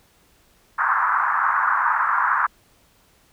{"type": "band-pass noise", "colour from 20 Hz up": "pink", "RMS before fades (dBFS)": -20, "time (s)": [0.78, 2.47], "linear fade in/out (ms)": 10, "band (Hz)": [950, 1600], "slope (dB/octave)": 48, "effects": ["pink hiss -58 dBFS RMS until 3.32 s"]}